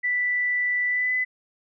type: tone with pitch glide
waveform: sine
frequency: 1975.5 to 2008 Hz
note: B6 to B6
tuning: 0 to +28 cents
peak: -21 dBFS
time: 0.03-1.25 s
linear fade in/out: 20 ms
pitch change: +28 cents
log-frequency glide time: 0.87-1.14 s
effects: none